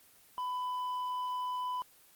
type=tone with tanh clipping; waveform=sine; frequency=999 Hz; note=B5; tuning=20 cents sharp; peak=-34 dBFS; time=0.38-1.82 s; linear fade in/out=0 ms; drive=5 dB; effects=white hiss -61 dBFS RMS until 2.15 s + Opus 24 kbps